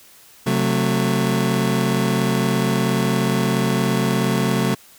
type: chord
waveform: 30% pulse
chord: F# diminished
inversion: second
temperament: just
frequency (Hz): 133.2 / 185 / 222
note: C3 / F#3 / A3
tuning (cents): +31 / 0 / +16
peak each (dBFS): -19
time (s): 0.46-4.75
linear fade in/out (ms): 10
effects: white hiss -48 dBFS RMS until 4.98 s